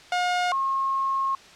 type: tone pair in turn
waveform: sawtooth / sine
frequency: 717 / 1079.9 Hz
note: F5 / C#6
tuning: +45 / -46 cents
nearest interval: perfect fifth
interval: 709 cents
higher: second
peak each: -18 / -22 dBFS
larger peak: first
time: 0.12-0.52 / 0.52-1.35 s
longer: second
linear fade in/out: 2 ms
effects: white hiss -48 dBFS RMS until 1.55 s + low-pass 5000 Hz 12 dB/octave